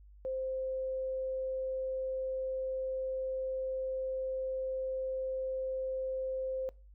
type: tone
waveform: sine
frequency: 523 Hz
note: C5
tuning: 1 cent flat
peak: -33 dBFS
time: 0.25-6.69 s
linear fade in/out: 0 ms
effects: noise-tail reverb RT60 0.3 s tail -22 dB re dry + added 50 Hz sine -53 dBFS peak until 6.94 s